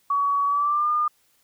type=tone with pitch glide; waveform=sine; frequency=1130 to 1211.1 Hz; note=C#6 to D#6; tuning=+33 to -47 cents; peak=-19 dBFS; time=0.1-1.08 s; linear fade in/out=5 ms; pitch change=+120 cents; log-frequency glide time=0.46-0.9 s; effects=white hiss -64 dBFS RMS until 1.43 s